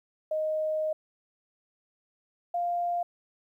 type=tone pair in turn; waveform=sine; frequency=622.3 / 698.5 Hz; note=D#5 / F5; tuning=0 / 0 cents; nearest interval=major second; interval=200 cents; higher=second; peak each=-26 dBFS; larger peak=neither; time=0.31-0.93 / 2.54-3.03 s; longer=first; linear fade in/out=5 ms; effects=11-bit